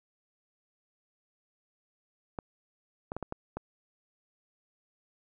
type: clicks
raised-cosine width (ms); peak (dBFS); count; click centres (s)
1; -21; 6; 2.388 / 3.119 / 3.166 / 3.227 / 3.324 / 3.57
effects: none